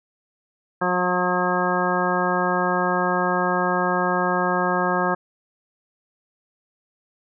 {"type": "harmonic tone", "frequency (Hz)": 180, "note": "F#3", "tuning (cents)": -47, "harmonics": [1, 2, 3, 4, 5, 6, 7, 9], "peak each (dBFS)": [-27, -27, -27, -27, -27, -27, -27, -27], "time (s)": [0.81, 5.15], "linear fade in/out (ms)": 10, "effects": []}